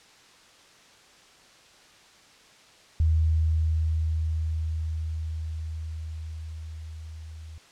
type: tone with level ramp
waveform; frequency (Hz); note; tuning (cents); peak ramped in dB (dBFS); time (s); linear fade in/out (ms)
sine; 79.6; D#2; +40; -18 to -39; 3-7.58; 0
effects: white hiss -54 dBFS RMS until 7.71 s + low-pass 6000 Hz 12 dB/octave